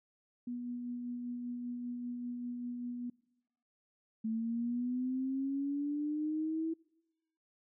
sine tone with tremolo, 243.4 Hz, B3, 25 cents flat, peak -36 dBFS, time 0.47-3.1 s, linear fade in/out 5 ms, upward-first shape sine, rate 5.1 Hz, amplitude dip 25%
sine linear sweep, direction up, 220 to 326.7 Hz, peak -32 dBFS, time 4.24-6.74 s, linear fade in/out 10 ms
effects noise-tail reverb RT60 1.0 s tail -25 dB re dry

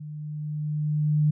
sine tone with level ramp, 150.8 Hz, D3, 46 cents sharp, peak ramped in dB -35 to -17 dBFS, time 0-1.31 s, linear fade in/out 10 ms, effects none

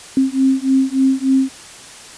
sine beating tone pair, 264.3 / 267.7 Hz, C4 / C4, +18 / +40 cents, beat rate 3.4 Hz, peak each -15 dBFS, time 0.17-1.49 s, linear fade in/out 2 ms, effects white hiss -37 dBFS RMS until 2.17 s + resampled to 22050 Hz

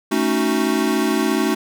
square chord, D# half-diminished seventh, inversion second, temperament equal, 220 / 277.2 / 311.1 / 370 Hz, A3 / C#4 / D#4 / F#4, 0 / 0 / 0 / 0 cents, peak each -23 dBFS, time 0.11-1.55 s, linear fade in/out 10 ms, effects none

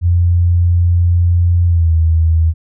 sine tone with pitch glide, 87 to 81.17 Hz, F2 to E2, -6 to -26 cents, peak -8 dBFS, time 0.01-2.54 s, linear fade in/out 50 ms, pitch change -120 cents, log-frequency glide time 1.66-1.92 s, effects none

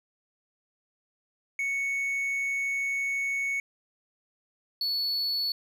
triangle tone pair in turn, 2217 / 4423 Hz, C#7 / C#8, 0 / -5 cents, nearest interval octave, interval 1195 cents, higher second, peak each -25 dBFS, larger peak neither, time 1.59-3.6 / 4.81-5.52 s, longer first, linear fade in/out 2 ms, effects none

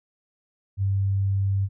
sine tone, 98 Hz, G2, in tune, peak -20 dBFS, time 0.77-1.69 s, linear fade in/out 50 ms, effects none

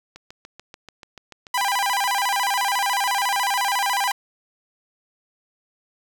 click train, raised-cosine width 0.2 ms, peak -23 dBFS, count 25, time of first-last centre 0.16-3.648 s, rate 6.88 Hz
sawtooth tone with vibrato, 889 Hz, A5, 18 cents sharp, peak -16 dBFS, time 1.54-4.12 s, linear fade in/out 5 ms, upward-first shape square, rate 14 Hz, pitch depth 190 cents each way
effects 8-bit

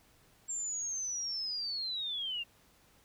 sine linear sweep, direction down, 7459 to 2736 Hz, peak -34 dBFS, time 0.48-2.44 s, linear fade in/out 20 ms, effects pink hiss -65 dBFS RMS until 3.04 s

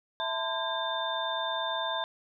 sine tone cluster, 658 / 892 / 1021 / 1610 / 3587 Hz, E5 / A5 / C6 / G6 / A7, -3 / +23 / -43 / +46 / +33 cents, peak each -35 / -36 / -35 / -38 / -34 dBFS, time 0.2-2.04 s, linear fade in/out 0 ms, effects none

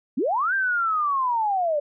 sine linear two-way sweep, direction up then down, 204.6 to 1600 to 567 Hz, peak -20 dBFS, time 0.17-1.8 s, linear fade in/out 10 ms, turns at 0.54 s, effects none

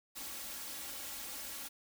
white noise with comb filter, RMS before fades -44 dBFS, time 0.15-1.69 s, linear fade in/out 20 ms, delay 3.6 ms, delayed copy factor +0.7, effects none

